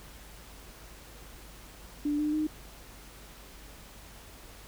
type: tone with pitch steps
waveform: sine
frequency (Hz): 293.7 / 300.6 / 307.6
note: D4 / D4 / D#4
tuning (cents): 0 / +40 / -20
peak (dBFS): -26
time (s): 2.05-2.47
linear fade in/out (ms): 5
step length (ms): 140
effects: added 50 Hz sine -51 dBFS peak until 4.67 s + pink hiss -51 dBFS RMS until 4.67 s